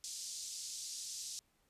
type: band-pass noise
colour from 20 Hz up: pink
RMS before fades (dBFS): -45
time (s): 0.04-1.39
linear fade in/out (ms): 0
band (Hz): 4800 to 8200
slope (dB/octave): 24
effects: pink hiss -75 dBFS RMS until 1.69 s + resampled to 32000 Hz